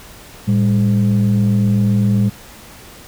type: tone pair together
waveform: sine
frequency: 112.25 / 200 Hz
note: A2 / G3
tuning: +35 / +35 cents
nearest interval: minor seventh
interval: 1000 cents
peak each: -12 dBFS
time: 0.47-2.3 s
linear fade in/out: 20 ms
effects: tanh soft clip ceiling -8 dBFS + pink hiss -39 dBFS RMS until 3.07 s